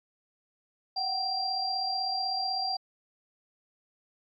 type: tone cluster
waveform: sine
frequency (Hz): 733 / 769 / 4742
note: F#5 / G5 / D8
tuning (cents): -16 / -33 / +16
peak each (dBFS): -37 / -32 / -30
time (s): 0.96-2.77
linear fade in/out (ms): 10
effects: MP3 64 kbps